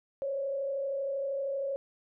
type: tone with frequency modulation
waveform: sine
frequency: 550 Hz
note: C#5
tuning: 14 cents flat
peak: -30 dBFS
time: 0.22-1.76 s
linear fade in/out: 0 ms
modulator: 32.8 Hz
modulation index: 0.52
effects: none